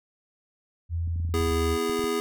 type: tone with pitch glide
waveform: sine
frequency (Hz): 84 to 78.37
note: E2 to D#2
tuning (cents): +33 to +13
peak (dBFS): -25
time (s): 0.89-1.78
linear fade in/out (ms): 50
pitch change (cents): -120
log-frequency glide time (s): 1.41-1.51
type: clicks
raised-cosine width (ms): 5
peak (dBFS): -28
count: 11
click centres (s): 1.076 / 1.16 / 1.2 / 1.25 / 1.291 / 1.407 / 1.472 / 1.51 / 1.896 / 1.993 / 2.041
type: chord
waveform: square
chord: E major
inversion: second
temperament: just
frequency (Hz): 247.2 / 329.6 / 412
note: B3 / E4 / G#4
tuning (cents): +2 / 0 / -14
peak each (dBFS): -33 / -33 / -27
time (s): 1.34-2.2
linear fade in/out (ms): 0
effects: none